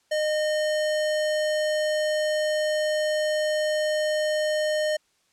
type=tone; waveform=square; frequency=612 Hz; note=D#5; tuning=29 cents flat; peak=-23 dBFS; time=0.11-4.97 s; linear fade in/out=10 ms; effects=white hiss -67 dBFS RMS until 5.32 s + low-pass 8000 Hz 12 dB/octave